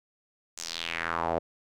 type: tone with band-pass filter sweep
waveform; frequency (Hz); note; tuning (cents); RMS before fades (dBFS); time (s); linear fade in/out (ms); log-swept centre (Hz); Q
sawtooth; 83.4; E2; +21; -32; 0.57-1.39; 10; 7200 to 570; 2.9
effects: none